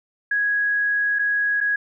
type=tone with dropouts; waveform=sine; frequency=1661.2 Hz; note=G#6; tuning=in tune; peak=-18 dBFS; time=0.31-1.76 s; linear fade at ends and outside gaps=5 ms; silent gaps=1.188-1.192 / 1.605-1.61 s; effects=none